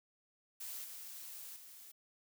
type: noise with level steps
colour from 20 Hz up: blue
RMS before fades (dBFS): -45 / -49 / -55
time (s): 0.6-1.92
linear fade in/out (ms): 10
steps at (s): 0.84 / 1.56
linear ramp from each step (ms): 2
effects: none